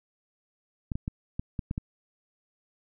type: clicks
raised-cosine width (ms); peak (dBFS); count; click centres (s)
5; -18; 7; 0.918 / 0.955 / 1.079 / 1.395 / 1.592 / 1.711 / 1.779
effects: none